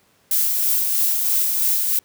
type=noise with tremolo; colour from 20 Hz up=violet; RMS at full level=-18 dBFS; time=0.31-1.99 s; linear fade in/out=2 ms; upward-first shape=sine; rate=3.1 Hz; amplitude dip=30%; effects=pink hiss -59 dBFS RMS until 2.04 s + high-pass 100 Hz 12 dB/octave